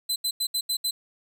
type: tone bursts at uneven times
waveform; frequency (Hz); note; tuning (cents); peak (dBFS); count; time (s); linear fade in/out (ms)
sawtooth; 4043; B7; +40; -21; 6; 0.09-0.16 / 0.24-0.31 / 0.4-0.47 / 0.54-0.61 / 0.69-0.77 / 0.84-0.91; 10
effects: none